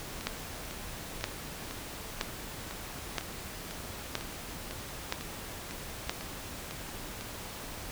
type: two click trains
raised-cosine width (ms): 0.2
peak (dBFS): -22 / -12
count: 15 / 7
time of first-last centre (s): 0.21-7.21 / 0.27-6.095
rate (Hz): 2 / 1.03
effects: pink hiss -42 dBFS RMS until 7.91 s